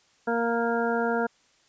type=harmonic tone; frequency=233.1 Hz; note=A#3; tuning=in tune; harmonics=1 / 2 / 3 / 4 / 6 / 7; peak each=-29 / -27 / -30 / -33 / -31 / -37 dBFS; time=0.27-1.27 s; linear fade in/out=10 ms; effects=white hiss -63 dBFS RMS until 1.68 s + resampled to 16000 Hz